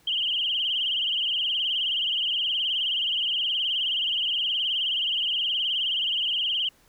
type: tone with vibrato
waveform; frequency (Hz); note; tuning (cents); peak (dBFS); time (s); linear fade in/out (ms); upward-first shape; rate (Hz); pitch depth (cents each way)
sine; 3016; F#7; +32; -23; 0.07-6.69; 5; triangle; 19; 140
effects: pink hiss -60 dBFS RMS until 6.88 s